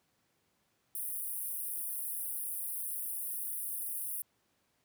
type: high-pass noise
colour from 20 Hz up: pink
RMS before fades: -38 dBFS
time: 0.95-4.22 s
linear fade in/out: 2 ms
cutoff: 9300 Hz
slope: 96 dB/octave
effects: pink hiss -75 dBFS RMS until 4.84 s + high-pass 100 Hz 12 dB/octave